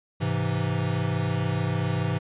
square chord, Ab augmented, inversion none, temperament equal, 103.83 / 130.81 / 164.81 Hz, Ab2 / C3 / E3, 0 / 0 / 0 cents, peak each -29 dBFS, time 0.2-2.19 s, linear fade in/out 20 ms, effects resampled to 8000 Hz

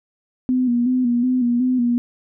sine tone with vibrato, 246.9 Hz, B3, in tune, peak -15 dBFS, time 0.49-1.98 s, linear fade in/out 0 ms, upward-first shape square, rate 2.7 Hz, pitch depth 50 cents each way, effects none

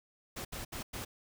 pink noise bursts at uneven times, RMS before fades -41 dBFS, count 4, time 0.36-0.45 / 0.52-0.65 / 0.72-0.83 / 0.93-1.05 s, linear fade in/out 10 ms, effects none

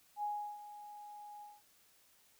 sine tone with ADSR envelope, 830.6 Hz, G#5, in tune, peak -34 dBFS, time 0.16-1.62 s, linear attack 70 ms, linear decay 350 ms, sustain -14 dB, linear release 200 ms, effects white hiss -68 dBFS RMS until 2.39 s

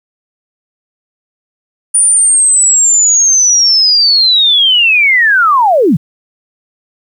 sine linear sweep, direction down, 9500 to 123.47 Hz, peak -5 dBFS, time 1.94-5.97 s, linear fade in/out 10 ms, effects 7-bit

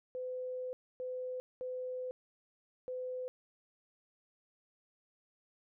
sine tone bursts at uneven times, 507 Hz, B4, 45 cents sharp, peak -37 dBFS, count 4, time 0.15-0.73 / 1-1.4 / 1.61-2.11 / 2.88-3.28 s, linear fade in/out 0 ms, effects none

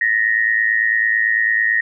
sine tone with amplitude modulation, 1864.7 Hz, A#6, in tune, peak -10 dBFS, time 0.01-1.81 s, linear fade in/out 5 ms, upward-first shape sine, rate 109 Hz, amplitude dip 80%, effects none

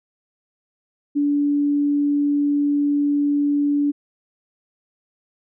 sine tone, 288.7 Hz, D4, 30 cents flat, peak -16 dBFS, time 1.15-3.92 s, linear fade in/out 20 ms, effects none

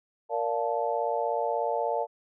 sine chord, Bb major seventh, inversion none, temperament just, 466.2 / 582.7 / 699.2 / 874.1 Hz, Bb4 / D5 / F5 / A5, 0 / -14 / +2 / -12 cents, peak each -31 dBFS, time 0.29-2.07 s, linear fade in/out 50 ms, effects none

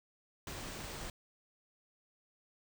pink band-stop noise, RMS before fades -44 dBFS, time 0.47-1.1 s, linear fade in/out 2 ms, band 9700 to 14000 Hz, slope 96 dB/octave, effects none

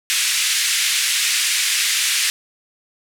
pink band-pass noise, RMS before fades -19 dBFS, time 0.1-2.3 s, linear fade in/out 0 ms, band 2000 to 11000 Hz, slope 24 dB/octave, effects none

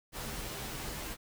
pink noise with comb filter, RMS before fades -40 dBFS, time 0.12-1.17 s, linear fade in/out 50 ms, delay 11 ms, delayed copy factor -0.55, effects none

